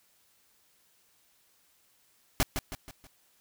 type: noise with echo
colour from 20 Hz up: pink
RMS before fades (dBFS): -24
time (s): 2.4-2.43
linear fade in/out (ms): 0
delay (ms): 160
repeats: 4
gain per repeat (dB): -7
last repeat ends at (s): 3.07
effects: white hiss -67 dBFS RMS until 3.4 s